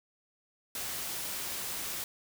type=noise; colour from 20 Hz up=white; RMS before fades=-37 dBFS; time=0.75-2.04 s; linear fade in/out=2 ms; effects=none